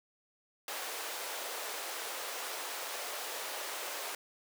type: high-pass noise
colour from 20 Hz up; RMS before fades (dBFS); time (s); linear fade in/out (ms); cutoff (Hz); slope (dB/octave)
pink; -40; 0.68-4.15; 2; 460; 24
effects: none